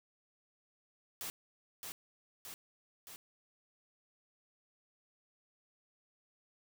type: noise with echo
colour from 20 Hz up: white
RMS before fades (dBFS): -42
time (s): 1.21-1.3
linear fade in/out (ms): 0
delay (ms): 620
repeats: 3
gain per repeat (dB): -3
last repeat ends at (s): 3.16
effects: none